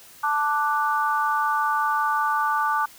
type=chord; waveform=sine; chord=D major; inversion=second; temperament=equal; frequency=880 / 1174.7 / 1480 Hz; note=A5 / D6 / F#6; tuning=0 / 0 / 0 cents; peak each=-24 / -23 / -27 dBFS; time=0.23-2.86 s; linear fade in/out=10 ms; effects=white hiss -48 dBFS RMS until 2.98 s